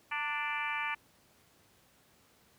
harmonic tone with a mistuned harmonic, 293.7 Hz, D4, in tune, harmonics 3 / 4 / 5 / 6 / 7 / 8 / 9 / 10, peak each -39 / -40 / -44 / -39 / -44 / -37 / -45 / -48 dBFS, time 0.11-0.95 s, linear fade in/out 10 ms, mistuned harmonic 3, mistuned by +32 cents, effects pink hiss -65 dBFS RMS until 2.58 s + high-pass 80 Hz 12 dB/octave

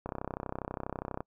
click train, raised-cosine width 1 ms, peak -21 dBFS, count 38, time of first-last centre 0.06-1.206 s, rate 32.3 Hz, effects noise-tail reverb RT60 0.1 s tail -26 dB re dry

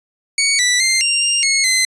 15% pulse tone with pitch steps, 2239 / 1969 / 2094 / 2778 / 2797 / 2177 / 2052 Hz, C#7 / B6 / C7 / F7 / F7 / C#7 / C7, +17 / -6 / +1 / -10 / +2 / -32 / -34 cents, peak -6 dBFS, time 0.38-1.85 s, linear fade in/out 2 ms, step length 210 ms, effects resampled to 22050 Hz

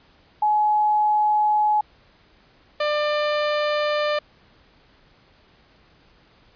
sine / sawtooth tone pair in turn, 846 / 596.5 Hz, G#5 / D5, +32 / +27 cents, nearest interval tritone, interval 605 cents, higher first, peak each -16 dBFS, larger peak neither, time 0.42-1.81 / 2.8-4.19 s, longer neither, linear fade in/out 5 ms, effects pink hiss -56 dBFS RMS until 6.55 s + resampled to 11025 Hz

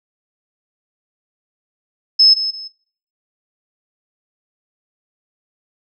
sine tone with echo, 5200 Hz, E8, 24 cents flat, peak -7 dBFS, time 2.19-2.34 s, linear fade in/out 10 ms, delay 170 ms, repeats 2, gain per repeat -11 dB, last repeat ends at 2.68 s, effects noise-tail reverb RT60 0.5 s tail -18 dB re dry

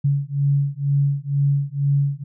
sine beating tone pair, 140 / 142.1 Hz, C#3 / C#3, +18 / +43 cents, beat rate 2.1 Hz, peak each -20 dBFS, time 0.04-2.24 s, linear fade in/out 10 ms, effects none

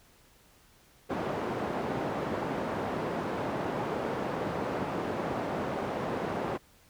white band-pass noise, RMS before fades -33 dBFS, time 1.09-6.58 s, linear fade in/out 20 ms, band 120 to 730 Hz, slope 12 dB/octave, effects pink hiss -61 dBFS RMS until 6.89 s

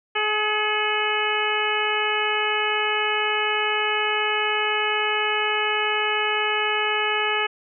harmonic tone with a mistuned harmonic, 424.1 Hz, G#4, 36 cents sharp, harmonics 1 / 2 / 3 / 4 / 5 / 6 / 7, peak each -28 / -28 / -28 / -28 / -28 / -28 / -28 dBFS, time 0.15-7.47 s, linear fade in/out 10 ms, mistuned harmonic 5, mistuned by +40 cents, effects none

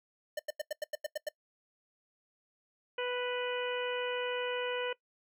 square tone bursts, 603 Hz, D5, 46 cents sharp, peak -33 dBFS, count 9, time 0.37-1.289 s, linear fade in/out 5 ms, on 23 ms, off 89 ms
harmonic tone, 493.9 Hz, B4, in tune, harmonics 1 / 2 / 3 / 4 / 5 / 6, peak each -34 / -42 / -41 / -45 / -42 / -42 dBFS, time 2.98-4.93 s, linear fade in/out 5 ms
effects noise-tail reverb RT60 0.1 s tail -21 dB re dry

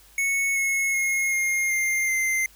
square tone with pitch steps, 2207 / 2182 / 2157 / 2132 / 2107 / 2083 Hz, C#7 / C#7 / C#7 / C7 / C7 / C7, -8 / -28 / -48 / +32 / +12 / -8 cents, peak -22 dBFS, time 0.18-2.46 s, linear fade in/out 2 ms, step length 380 ms, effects added 50 Hz sine -56 dBFS peak until 2.55 s + white hiss -54 dBFS RMS until 2.55 s

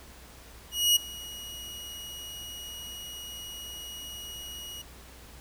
sawtooth tone with ADSR envelope, 2900 Hz, F#7, 35 cents flat, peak -15 dBFS, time 0.71-4.82 s, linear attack 250 ms, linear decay 11 ms, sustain -21 dB, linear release 6 ms, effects added 61 Hz sine -51 dBFS peak until 5.4 s + pink hiss -51 dBFS RMS until 5.4 s

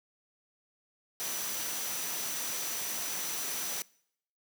sine tone in noise, 5920 Hz, F#8, in tune, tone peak -40 dBFS, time 1.2-3.82 s, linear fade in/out 0 ms, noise white, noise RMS -36 dBFS, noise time 1.2-3.82 s, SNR -7 dB, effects noise-tail reverb RT60 0.7 s tail -24 dB re dry + high-pass 150 Hz 12 dB/octave

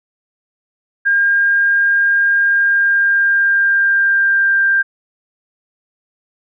sine tone with pitch glide, 1610 to 1586 Hz, G6 to G6, +46 to +20 cents, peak -10 dBFS, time 1.05-4.83 s, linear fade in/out 20 ms, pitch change -26 cents, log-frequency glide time 2.39-4.62 s, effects none

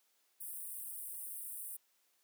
pink high-pass noise, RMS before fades -45 dBFS, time 0.4-1.77 s, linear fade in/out 10 ms, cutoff 8600 Hz, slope 96 dB/octave, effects white hiss -75 dBFS RMS until 2.23 s + high-pass 300 Hz 12 dB/octave

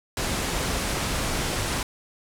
pink low-pass noise, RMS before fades -27 dBFS, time 0.17-1.83 s, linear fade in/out 2 ms, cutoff 11000 Hz, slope 24 dB/octave, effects none

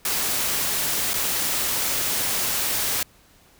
white noise with dropouts, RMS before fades -24 dBFS, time 0.05-3.03 s, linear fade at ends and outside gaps 2 ms, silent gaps 1.134-1.14 s, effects pink hiss -55 dBFS RMS until 3.59 s

